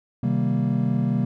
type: chord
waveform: triangle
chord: C minor seventh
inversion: none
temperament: equal with one note detuned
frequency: 130.81 / 155.56 / 193.52 / 233.1 Hz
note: C3 / Eb3 / G3 / Bb3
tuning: 0 / 0 / -22 / 0 cents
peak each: -22 / -26 / -23 / -23 dBFS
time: 0.23-1.25 s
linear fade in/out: 5 ms
effects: none